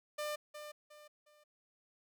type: tone with echo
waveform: sawtooth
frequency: 598 Hz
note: D5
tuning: 31 cents sharp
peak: -33 dBFS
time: 0.18-0.36 s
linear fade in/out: 10 ms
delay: 360 ms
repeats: 3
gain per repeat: -9 dB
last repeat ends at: 1.44 s
effects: none